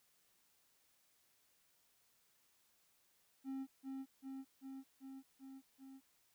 triangle tone with echo, 267.7 Hz, C4, 40 cents sharp, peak -39 dBFS, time 3.44-3.67 s, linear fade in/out 50 ms, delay 390 ms, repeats 6, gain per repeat -2 dB, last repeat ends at 6.01 s, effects white hiss -75 dBFS RMS until 6.34 s

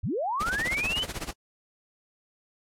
sine linear sweep, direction up, 55.7 to 3100 Hz, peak -26 dBFS, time 0.03-1.04 s, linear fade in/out 10 ms
pink noise with tremolo, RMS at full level -32 dBFS, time 0.4-1.33 s, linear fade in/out 5 ms, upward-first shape sine, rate 16 Hz, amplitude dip 90%
effects low-pass 11000 Hz 12 dB/octave + AAC 64 kbps

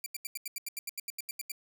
5% pulse tone bursts, 2353 Hz, D7, 3 cents sharp, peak -25 dBFS, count 15, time 0.04-1.518 s, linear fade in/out 2 ms, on 22 ms, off 82 ms, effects none

